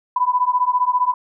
sine beating tone pair, 988 / 1003 Hz, B5 / B5, 0 / +26 cents, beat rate 15 Hz, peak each -18 dBFS, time 0.16-1.14 s, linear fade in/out 5 ms, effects none

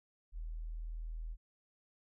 sine tone, 40.32 Hz, E1, 38 cents flat, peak -39 dBFS, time 0.32-1.37 s, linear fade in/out 50 ms, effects none

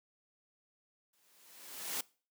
white noise with exponential growth, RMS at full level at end -35 dBFS, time 1.13-2.01 s, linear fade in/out 5 ms, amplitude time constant 190 ms, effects noise-tail reverb RT60 0.4 s tail -23 dB re dry + high-pass 200 Hz 12 dB/octave

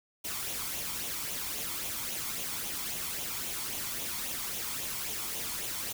white noise with flanger, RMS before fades -36 dBFS, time 0.24-5.93 s, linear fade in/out 10 ms, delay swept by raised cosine 0.3 to 0.93 ms, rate 3.7 Hz, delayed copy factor +0.5, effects none

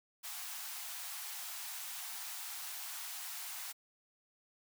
white high-pass noise, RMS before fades -44 dBFS, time 0.23-3.73 s, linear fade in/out 20 ms, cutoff 680 Hz, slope 96 dB/octave, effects none

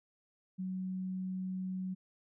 sine tone, 186.4 Hz, F#3, 13 cents sharp, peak -35 dBFS, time 0.58-1.95 s, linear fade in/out 20 ms, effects none

